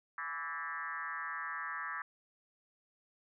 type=tone with frequency modulation; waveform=sine; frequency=1464 Hz; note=F#6; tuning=19 cents flat; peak=-37 dBFS; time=0.18-2.02 s; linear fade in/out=2 ms; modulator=156 Hz; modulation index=2.7; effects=none